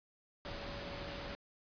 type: tone in noise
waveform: sine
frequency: 566 Hz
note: C#5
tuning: 36 cents sharp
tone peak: -49 dBFS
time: 0.45-1.35 s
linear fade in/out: 0 ms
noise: pink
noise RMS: -44 dBFS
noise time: 0.45-1.35 s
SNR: -8 dB
effects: resampled to 11025 Hz